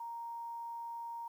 sine tone, 932.3 Hz, A#5, in tune, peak -40 dBFS, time 0-1.28 s, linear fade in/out 5 ms, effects 11-bit

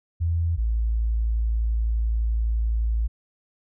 sine tone pair in turn, 83.7 / 55.86 Hz, E2 / A1, +27 / +27 cents, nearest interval perfect fifth, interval 700 cents, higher first, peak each -20 dBFS, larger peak neither, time 0.2-0.57 / 0.57-3.08 s, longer second, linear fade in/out 20 ms, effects none

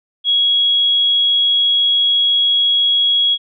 sine tone, 3322 Hz, G#7, in tune, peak -11 dBFS, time 0.24-3.38 s, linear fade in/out 50 ms, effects none

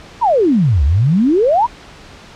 sine exponential two-way sweep, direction down then up, 1023 to 65.41 to 1023 Hz, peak -9 dBFS, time 0.21-1.67 s, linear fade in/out 20 ms, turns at 0.84 s, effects pink hiss -38 dBFS RMS until 2.35 s + low-pass 5000 Hz 12 dB/octave

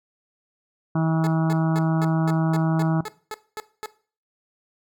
harmonic tone, 161.1 Hz, E3, 39 cents flat, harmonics 1 / 2 / 4 / 5 / 6 / 7 / 8 / 9, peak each -20 / -26 / -32 / -34 / -36 / -37 / -38 / -39 dBFS, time 0.95-3.01 s, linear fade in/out 5 ms
15% pulse tone bursts, 430.8 Hz, A4, 37 cents flat, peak -23 dBFS, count 11, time 1.24-3.859 s, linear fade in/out 0 ms, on 29 ms, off 230 ms
effects noise-tail reverb RT60 0.4 s tail -17 dB re dry

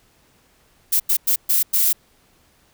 violet noise bursts at uneven times, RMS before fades -17 dBFS, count 5, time 0.92-1 / 1.09-1.17 / 1.27-1.36 / 1.49-1.63 / 1.73-1.93 s, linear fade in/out 10 ms, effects pink hiss -58 dBFS RMS until 2.73 s

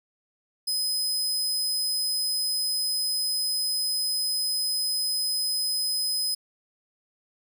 sawtooth tone, 5040 Hz, D#8, 21 cents sharp, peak -22 dBFS, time 0.67-6.35 s, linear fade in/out 10 ms, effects none

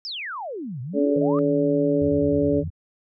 sine exponential two-way sweep, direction down then up, 5450 to 116 to 1259 Hz, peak -29 dBFS, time 0.05-1.39 s, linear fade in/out 0 ms, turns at 0.81 s
harmonic tone, 143.1 Hz, D3, 45 cents flat, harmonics 2 / 3 / 4, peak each -21 / -23 / -24 dBFS, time 0.93-2.64 s, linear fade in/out 50 ms
sine tone with vibrato, 155.56 Hz, D#3, in tune, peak -28 dBFS, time 1.16-2.68 s, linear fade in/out 5 ms, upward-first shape triangle, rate 8.9 Hz, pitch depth 30 cents each way
sine tone bursts, 88.6 Hz, F2, 25 cents sharp, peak -29 dBFS, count 7, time 2.01-2.703 s, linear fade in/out 10 ms, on 81 ms, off 21 ms
effects none

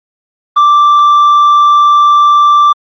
sine tone with tanh clipping, 1174 Hz, D6, 1 cent flat, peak -4 dBFS, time 0.56-2.73 s, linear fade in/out 10 ms, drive 3 dB, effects Opus 32 kbps

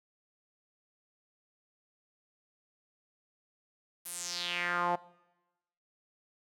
sawtooth tone with band-pass filter sweep, 175.5 Hz, F3, 9 cents sharp, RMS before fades -34 dBFS, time 4.05-4.96 s, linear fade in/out 10 ms, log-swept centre 12000 to 750 Hz, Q 3.7, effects noise-tail reverb RT60 1.0 s tail -21 dB re dry

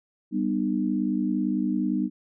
sine chord, G augmented, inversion none, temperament equal with one note detuned, 196 / 246.9 / 304.7 Hz, G3 / B3 / D#4, 0 / 0 / -36 cents, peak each -27 dBFS, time 0.31-2.1 s, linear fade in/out 50 ms, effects none

